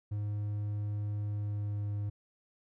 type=tone with pitch glide; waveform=triangle; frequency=103.83 to 102.82 Hz; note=G#2 to G#2; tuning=0 to -17 cents; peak=-30 dBFS; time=0.11-2.1 s; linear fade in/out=10 ms; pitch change=-17 cents; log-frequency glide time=1.24-1.93 s; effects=none